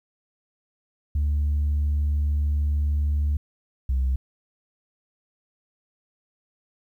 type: tone pair in turn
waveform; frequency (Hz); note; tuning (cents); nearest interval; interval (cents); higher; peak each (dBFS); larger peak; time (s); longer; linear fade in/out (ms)
sine; 73.42 / 65.11; D2 / C2; 0 / -8; major second; 208; first; -18; neither; 1.15-3.37 / 3.89-4.16; first; 5
effects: tanh soft clip ceiling -18 dBFS + 10-bit